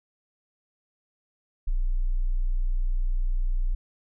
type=tone; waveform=sine; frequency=30 Hz; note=B0; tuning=49 cents flat; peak=-21 dBFS; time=1.67-3.75 s; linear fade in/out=10 ms; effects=none